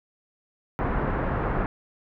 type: low-pass noise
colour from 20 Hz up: pink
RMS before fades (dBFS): -26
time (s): 0.79-1.66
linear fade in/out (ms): 0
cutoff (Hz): 1600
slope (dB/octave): 24
effects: none